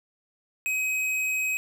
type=tone with hard clipping; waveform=triangle; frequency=2532 Hz; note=D#7; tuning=30 cents sharp; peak=-26 dBFS; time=0.66-1.57 s; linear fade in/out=0 ms; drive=15 dB; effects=none